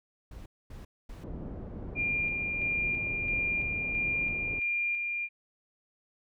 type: noise bursts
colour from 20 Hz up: brown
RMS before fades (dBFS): -44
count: 3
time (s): 0.31-1.24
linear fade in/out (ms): 5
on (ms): 150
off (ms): 240
type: low-pass noise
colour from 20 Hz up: pink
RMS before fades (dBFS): -40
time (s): 1.23-4.6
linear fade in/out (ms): 10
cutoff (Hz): 460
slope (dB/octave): 12
type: tone with tremolo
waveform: sine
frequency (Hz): 2400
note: D7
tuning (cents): +37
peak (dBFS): -27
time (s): 1.95-5.29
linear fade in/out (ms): 50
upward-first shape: square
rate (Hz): 1.5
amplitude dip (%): 30
effects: none